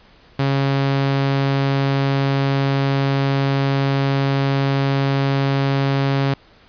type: tone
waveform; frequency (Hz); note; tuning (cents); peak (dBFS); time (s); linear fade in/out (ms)
sawtooth; 137.5; C#3; -14; -12; 0.39-6.34; 5
effects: pink hiss -50 dBFS RMS until 6.68 s + resampled to 11025 Hz